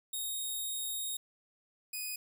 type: tone pair in turn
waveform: 5% pulse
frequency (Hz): 3729 / 2487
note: A#7 / D#7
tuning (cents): 0 / -1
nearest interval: perfect fifth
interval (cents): 701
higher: first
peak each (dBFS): -27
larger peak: neither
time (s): 0.13-1.17 / 1.93-2.16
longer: first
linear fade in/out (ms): 5
effects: none